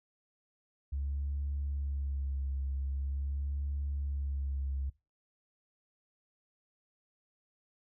sine tone with vibrato, 69.4 Hz, C#2, 3 cents sharp, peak -31 dBFS, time 0.92-4.9 s, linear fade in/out 10 ms, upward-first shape sine, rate 0.44 Hz, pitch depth 37 cents each way, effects noise-tail reverb RT60 0.3 s tail -23 dB re dry + tanh soft clip ceiling -28 dBFS

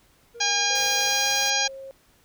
triangle tone with tremolo, 470.9 Hz, A#4, 18 cents sharp, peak -37 dBFS, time 0.34-1.11 s, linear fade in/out 20 ms, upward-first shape square, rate 8.3 Hz, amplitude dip 30%
harmonic tone, 812 Hz, G#5, 39 cents flat, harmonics 1 / 2 / 3 / 4 / 5 / 6 / 7 / 8, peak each -29 / -29 / -29 / -29 / -29 / -29 / -29 / -29 dBFS, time 0.4-1.68 s, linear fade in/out 10 ms
sine tone with pitch glide, 523.3 to 538.3 Hz, C5 to C5, 0 to +49 cents, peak -36 dBFS, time 0.7-1.91 s, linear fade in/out 0 ms, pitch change +49 cents, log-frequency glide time 1.03-1.43 s
white noise, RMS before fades -38 dBFS, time 0.75-1.5 s, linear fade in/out 2 ms
effects pink hiss -60 dBFS RMS until 2.24 s

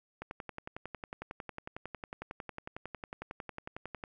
click train, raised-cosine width 0.5 ms, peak -25 dBFS, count 43, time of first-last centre 0.22-4.038 s, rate 11 Hz, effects none

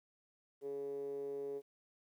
10% pulse tone with band-pass filter, 140 Hz, C#3, 18 cents sharp, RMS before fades -42 dBFS, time 0.61-1.62 s, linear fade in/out 50 ms, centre 410 Hz, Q 9.3, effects 12-bit

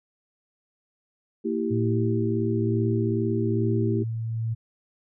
sine chord, E diminished, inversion second, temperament equal with one note detuned, 228.9 / 329.6 / 392 Hz, Bb3 / E4 / G4, -31 / 0 / 0 cents, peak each -28 dBFS, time 1.44-4.04 s, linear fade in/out 20 ms
sine tone with tremolo, 113.2 Hz, A2, 50 cents sharp, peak -23 dBFS, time 1.7-4.55 s, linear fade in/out 20 ms, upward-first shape sine, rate 1.1 Hz, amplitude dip 35%
effects none

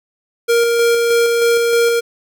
square tone with tremolo, 468.1 Hz, A#4, 7 cents sharp, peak -11 dBFS, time 0.48-2.01 s, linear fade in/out 20 ms, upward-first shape square, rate 3.2 Hz, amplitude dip 25%, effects none

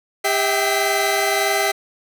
sawtooth tone cluster, 399.3 / 647 / 777 / 2028 Hz, G4 / E5 / G5 / B6, +32 / -32 / -16 / +45 cents, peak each -19 dBFS, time 0.24-1.72 s, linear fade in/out 10 ms, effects none

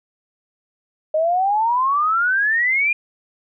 sine exponential sweep, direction up, 612 to 2443 Hz, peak -15 dBFS, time 1.14-2.93 s, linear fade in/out 5 ms, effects none

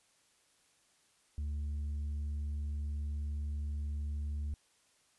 sine tone with tanh clipping, 73.42 Hz, D2, in tune, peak -35 dBFS, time 1.38-4.54 s, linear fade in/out 0 ms, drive 3 dB, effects white hiss -70 dBFS RMS until 5.18 s + resampled to 24000 Hz

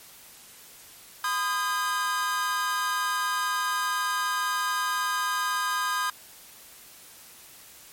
45% pulse tone cluster, 1014 / 1236 / 1612 Hz, B5 / D#6 / G6, +45 / -12 / +48 cents, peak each -30 / -29 / -30 dBFS, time 1.24-6.1 s, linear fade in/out 2 ms, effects white hiss -49 dBFS RMS until 7.92 s + MP3 64 kbps

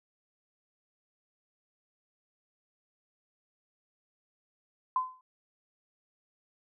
sine tone with exponential decay, 1024 Hz, C6, 38 cents flat, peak -22 dBFS, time 4.96-5.21 s, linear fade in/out 2 ms, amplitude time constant 53 ms, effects none

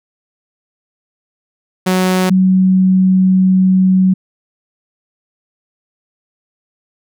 sawtooth / sine tone pair in turn, 185 / 187.15 Hz, F#3 / F#3, 0 / +20 cents, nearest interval unison, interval 20 cents, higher second, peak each -7 dBFS, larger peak neither, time 1.86-2.3 / 2.3-4.14 s, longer second, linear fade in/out 10 ms, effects none

